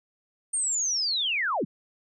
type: linear sweep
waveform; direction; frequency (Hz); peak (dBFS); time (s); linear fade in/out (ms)
sine; down; 8870 to 123.47; -24; 0.53-1.65; 10
effects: none